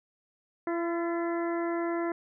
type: harmonic tone with a mistuned harmonic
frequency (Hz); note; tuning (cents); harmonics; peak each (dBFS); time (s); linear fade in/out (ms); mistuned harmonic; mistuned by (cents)
338.7; E4; +47; 1 / 2 / 3 / 4 / 5 / 6; -29 / -35 / -39 / -41 / -43 / -45; 0.67-2.12; 2; 5; +39
effects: none